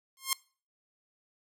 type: tone with exponential growth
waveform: 5% pulse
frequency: 1066 Hz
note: C6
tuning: 32 cents sharp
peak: -11 dBFS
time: 0.17-0.33 s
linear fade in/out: 1 ms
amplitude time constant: 33 ms
effects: noise-tail reverb RT60 0.4 s tail -24 dB re dry